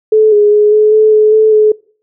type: tone with pitch steps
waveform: sine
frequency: 433.4 / 415.7 / 419.5 / 426.7 / 432.6 / 428.2 / 435.5 / 427.9 Hz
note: A4 / G#4 / G#4 / G#4 / A4 / A4 / A4 / A4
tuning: -26 / +2 / +17 / +47 / -29 / -47 / -18 / -48 cents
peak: -4 dBFS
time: 0.12-1.72 s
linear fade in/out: 5 ms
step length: 200 ms
effects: noise-tail reverb RT60 0.5 s tail -24 dB re dry